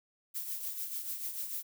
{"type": "noise with tremolo", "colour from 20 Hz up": "violet", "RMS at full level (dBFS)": -36, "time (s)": [0.34, 1.63], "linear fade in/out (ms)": 20, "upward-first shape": "triangle", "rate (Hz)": 6.8, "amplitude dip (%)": 60, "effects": []}